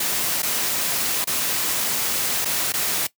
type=noise with dropouts; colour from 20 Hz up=white; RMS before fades=-23 dBFS; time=0-3.07 s; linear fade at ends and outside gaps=5 ms; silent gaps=0.422-0.429 / 1.244-1.272 / 2.448-2.454 / 2.723-2.737 s; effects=noise-tail reverb RT60 0.1 s tail -18 dB re dry + high-pass 100 Hz 12 dB/octave